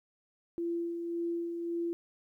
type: tone with tremolo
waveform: sine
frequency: 340.1 Hz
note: F4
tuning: 46 cents flat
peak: -30 dBFS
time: 0.58-1.93 s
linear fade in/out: 0 ms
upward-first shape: sine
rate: 1.8 Hz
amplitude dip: 40%
effects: 12-bit